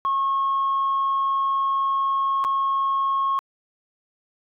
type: tone with dropouts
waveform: sine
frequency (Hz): 1089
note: C#6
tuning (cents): -31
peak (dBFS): -18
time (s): 0.05-3.39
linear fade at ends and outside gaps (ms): 0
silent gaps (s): 2.441-2.448
effects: tanh soft clip ceiling -16 dBFS